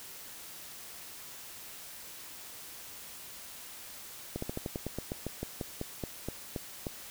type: slowing click train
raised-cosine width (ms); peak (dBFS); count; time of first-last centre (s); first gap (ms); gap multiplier
2; -21; 17; 4.36-6.868; 64; 1.11
effects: white hiss -47 dBFS RMS until 7.1 s